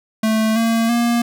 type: tone with pitch steps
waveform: square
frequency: 219.5 / 227.8 / 236.3 Hz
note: A3 / A#3 / A#3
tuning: -4 / -40 / +24 cents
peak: -15 dBFS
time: 0.23-1.22 s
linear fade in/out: 5 ms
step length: 330 ms
effects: none